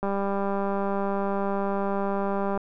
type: click train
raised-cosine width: 1 ms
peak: -15 dBFS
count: 505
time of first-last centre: 0.03-2.575 s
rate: 198 Hz
effects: none

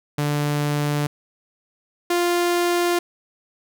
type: tone pair in turn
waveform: sawtooth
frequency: 146.83 / 349.2 Hz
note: D3 / F4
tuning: 0 / 0 cents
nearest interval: octave + minor third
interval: 1500 cents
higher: second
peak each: -16 / -14 dBFS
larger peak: second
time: 0.18-1.07 / 2.1-2.99 s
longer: neither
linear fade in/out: 5 ms
effects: none

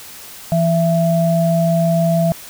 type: tone pair together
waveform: sine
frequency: 166.9 / 666.4 Hz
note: E3 / E5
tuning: +22 / +19 cents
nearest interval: 2 octaves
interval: 2397 cents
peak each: -14 / -16 dBFS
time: 0.52-2.32 s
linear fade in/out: 0 ms
effects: white hiss -36 dBFS RMS until 2.49 s

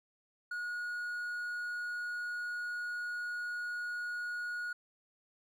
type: tone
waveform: triangle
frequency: 1448 Hz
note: F#6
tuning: 38 cents flat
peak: -34 dBFS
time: 0.51-4.73 s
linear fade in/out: 5 ms
effects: none

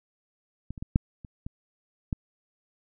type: clicks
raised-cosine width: 5 ms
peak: -22 / -27 / -21 / -7 / -29 / -23 / -15 dBFS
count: 7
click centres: 0.706 / 0.778 / 0.825 / 0.959 / 1.248 / 1.465 / 2.128 s
effects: none

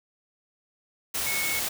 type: tone in noise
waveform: sine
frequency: 2200 Hz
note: C#7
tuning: 14 cents flat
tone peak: -29 dBFS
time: 1.26-1.6 s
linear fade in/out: 10 ms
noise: white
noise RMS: -29 dBFS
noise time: 1.14-1.69 s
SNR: -3 dB
effects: none

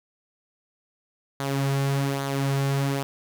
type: tone with flanger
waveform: sawtooth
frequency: 138.1 Hz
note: C#3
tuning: 6 cents flat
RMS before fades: -25 dBFS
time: 1.4-3.03 s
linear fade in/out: 0 ms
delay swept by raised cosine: 0.37 to 4.17 ms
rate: 1.2 Hz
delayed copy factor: -0.5
effects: none

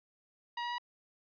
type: tone with pitch steps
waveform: sawtooth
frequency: 954 / 960.1 / 966.2 Hz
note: A#5 / B5 / B5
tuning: +40 / -49 / -38 cents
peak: -31 dBFS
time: 0.57-0.783 s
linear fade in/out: 5 ms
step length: 71 ms
effects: resampled to 11025 Hz

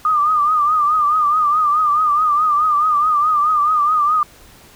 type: tone with vibrato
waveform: sine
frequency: 1212 Hz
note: D#6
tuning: 46 cents flat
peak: -12 dBFS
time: 0.05-4.23 s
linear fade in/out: 2 ms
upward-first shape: triangle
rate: 4.7 Hz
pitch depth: 92 cents each way
effects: pink hiss -45 dBFS RMS until 4.75 s

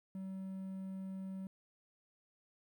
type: tone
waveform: triangle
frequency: 190.6 Hz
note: G3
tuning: 48 cents flat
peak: -39 dBFS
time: 0.15-1.47 s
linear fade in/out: 2 ms
effects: 12-bit

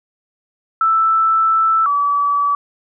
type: tone pair in turn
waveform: sine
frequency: 1322 / 1147 Hz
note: E6 / D6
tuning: +5 / -41 cents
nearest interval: major second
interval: 246 cents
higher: first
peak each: -11 / -13 dBFS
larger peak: first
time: 0.81-1.86 / 1.86-2.55 s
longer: first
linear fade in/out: 2 ms
effects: none

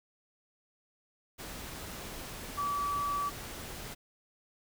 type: tone in noise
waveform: sine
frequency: 1150 Hz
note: D6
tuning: 37 cents flat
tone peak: -30 dBFS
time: 2.57-3.3 s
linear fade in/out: 20 ms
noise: pink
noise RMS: -43 dBFS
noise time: 1.38-3.95 s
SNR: +10 dB
effects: none

